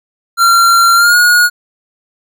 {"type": "tone with pitch glide", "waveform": "square", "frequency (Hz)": [1373, 1443.8], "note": ["F6", "F#6"], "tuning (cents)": [-30, -43], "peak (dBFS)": -6, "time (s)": [0.37, 1.5], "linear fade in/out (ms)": 50, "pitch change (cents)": 87, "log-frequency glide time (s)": [0.95, 1.16], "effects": []}